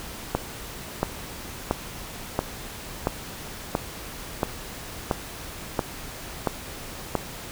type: click train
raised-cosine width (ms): 1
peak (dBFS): -7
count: 11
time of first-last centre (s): 0.35-7.153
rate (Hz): 1.47
effects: pink hiss -38 dBFS RMS until 7.51 s